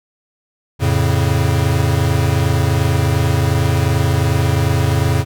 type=chord; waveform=square; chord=F augmented; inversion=none; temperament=equal; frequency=87.31 / 110 / 138.59 Hz; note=F2 / A2 / C#3; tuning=0 / 0 / 0 cents; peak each=-18 dBFS; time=0.79-5.25 s; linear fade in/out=50 ms; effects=none